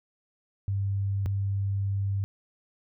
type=tone pair in turn; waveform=sine; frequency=98.8 / 98.8 Hz; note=G2 / G2; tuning=+14 / +14 cents; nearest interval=unison; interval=0 cents; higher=neither; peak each=-25 dBFS; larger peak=neither; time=0.68-1.26 / 1.26-2.24 s; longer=second; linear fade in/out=0 ms; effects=none